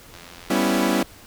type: click train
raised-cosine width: 0.2 ms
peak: -24 dBFS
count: 59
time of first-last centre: 0.14-0.809 s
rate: 86.7 Hz
type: chord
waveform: sawtooth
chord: C# half-diminished seventh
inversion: second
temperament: equal with one note detuned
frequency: 196 / 246.9 / 277.2 / 330.6 Hz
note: G3 / B3 / C#4 / E4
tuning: 0 / 0 / 0 / +5 cents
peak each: -20 dBFS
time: 0.5-1.03 s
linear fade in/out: 5 ms
effects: pink hiss -46 dBFS RMS until 1.26 s